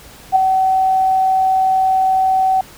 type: tone with ADSR envelope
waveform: sine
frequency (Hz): 759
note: F#5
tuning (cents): +44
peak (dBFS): -5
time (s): 0.32-2.61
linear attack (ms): 38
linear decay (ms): 6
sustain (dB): -6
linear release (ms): 4
effects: pink hiss -40 dBFS RMS until 2.77 s